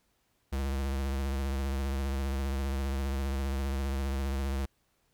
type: tone with vibrato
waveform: square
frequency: 68 Hz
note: C#2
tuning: 33 cents flat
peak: -30 dBFS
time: 0.52-4.66 s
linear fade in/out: 10 ms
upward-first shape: sine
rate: 15 Hz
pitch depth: 50 cents each way
effects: pink hiss -73 dBFS RMS until 5.13 s